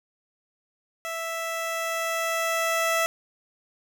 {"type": "tone with level ramp", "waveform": "15% pulse", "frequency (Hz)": 659.3, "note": "E5", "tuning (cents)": 0, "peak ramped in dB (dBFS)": [-24, -15], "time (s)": [1.05, 3.06], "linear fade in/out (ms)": 0, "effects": []}